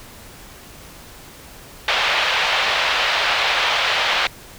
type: band-pass noise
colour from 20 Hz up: white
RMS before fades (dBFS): -19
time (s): 1.88-4.27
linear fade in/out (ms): 2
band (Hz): 550 to 3600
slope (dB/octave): 24
effects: pink hiss -41 dBFS RMS until 4.58 s